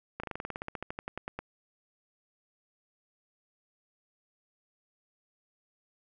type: slowing click train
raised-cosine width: 0.5 ms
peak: -21 dBFS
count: 19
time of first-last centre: 0.2-1.39 s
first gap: 35 ms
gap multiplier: 1.07
effects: none